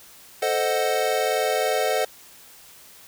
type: chord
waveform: square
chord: A diminished seventh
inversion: none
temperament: equal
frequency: 440 / 523.3 / 622.3 / 740 Hz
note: A4 / C5 / Eb5 / Gb5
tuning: 0 / 0 / 0 / 0 cents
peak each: -27 dBFS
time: 0.42-2.05 s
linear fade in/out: 5 ms
effects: white hiss -48 dBFS RMS until 3.07 s